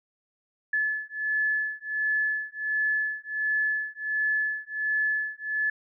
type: beating tone pair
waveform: sine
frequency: 1723 / 1724.4 Hz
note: A6 / A6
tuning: -37 / -35 cents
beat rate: 1.4 Hz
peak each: -28 dBFS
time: 0.73-5.7 s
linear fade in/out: 5 ms
effects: none